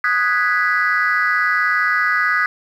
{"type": "chord", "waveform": "sine", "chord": "G# minor seventh", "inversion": "second", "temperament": "equal", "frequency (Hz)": [1244.5, 1480, 1661.2, 1975.5], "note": ["D#6", "F#6", "G#6", "B6"], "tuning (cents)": [0, 0, 0, 0], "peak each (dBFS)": -19, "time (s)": [0.04, 2.46], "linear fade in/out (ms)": 2, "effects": ["tanh soft clip ceiling -8 dBFS", "8-bit"]}